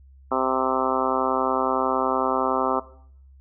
harmonic tone, 130.81 Hz, C3, in tune, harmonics 2 / 3 / 4 / 5 / 6 / 7 / 8 / 9 / 10, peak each -29 / -29 / -29 / -29 / -29 / -29 / -29 / -29 / -29 dBFS, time 0.31-2.8 s, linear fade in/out 10 ms, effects noise-tail reverb RT60 0.6 s tail -17 dB re dry + added 67 Hz sine -47 dBFS peak until 3.4 s

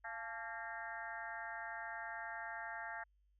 harmonic tone with a mistuned harmonic, 229.7 Hz, A#3, 25 cents flat, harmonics 3 / 4 / 5 / 6 / 7 / 8 / 9, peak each -50 / -49 / -57 / -52 / -48 / -49 / -61 dBFS, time 0.04-3.04 s, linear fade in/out 10 ms, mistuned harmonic 4, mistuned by -82 cents, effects added 50 Hz sine -70 dBFS peak until 3.39 s

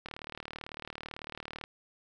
click train, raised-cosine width 0.3 ms, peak -24 dBFS, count 61, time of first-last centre 0.06-1.639 s, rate 38 Hz, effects none

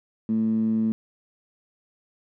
15% pulse tone with band-pass filter, 110.9 Hz, A2, 14 cents sharp, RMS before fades -23 dBFS, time 0.29-0.92 s, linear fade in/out 0 ms, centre 220 Hz, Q 6.6, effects none

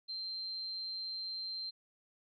sine tone, 4142 Hz, C8, 18 cents flat, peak -38 dBFS, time 0.08-1.71 s, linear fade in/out 20 ms, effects none

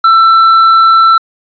sine tone with tanh clipping, 1335 Hz, E6, 22 cents sharp, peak -4 dBFS, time 0.04-1.18 s, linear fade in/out 5 ms, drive 6 dB, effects resampled to 11025 Hz

